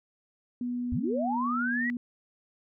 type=tone with pitch glide; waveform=sine; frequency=244.6 to 241.9 Hz; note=B3 to B3; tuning=-16 to -36 cents; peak=-29 dBFS; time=0.61-1.97 s; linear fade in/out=2 ms; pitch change=-20 cents; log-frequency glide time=1.09-1.72 s
type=linear sweep; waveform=sine; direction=up; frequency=58.27 to 1975.5 Hz; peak=-28 dBFS; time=0.92-1.9 s; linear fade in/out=0 ms
effects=none